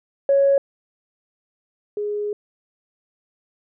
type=tone pair in turn; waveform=sine; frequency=554.4 / 415.3 Hz; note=C#5 / G#4; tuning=0 / 0 cents; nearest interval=perfect fourth; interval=500 cents; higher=first; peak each=-12 / -22 dBFS; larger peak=first; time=0.29-0.58 / 1.97-2.33 s; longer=second; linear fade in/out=2 ms; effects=tanh soft clip ceiling -8 dBFS